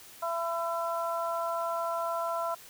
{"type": "harmonic tone", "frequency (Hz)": 335.8, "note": "E4", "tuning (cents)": 32, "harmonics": [2, 3, 4], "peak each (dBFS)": [-32, -34, -35], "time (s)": [0.22, 2.55], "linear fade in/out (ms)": 10, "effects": ["white hiss -51 dBFS RMS until 2.69 s"]}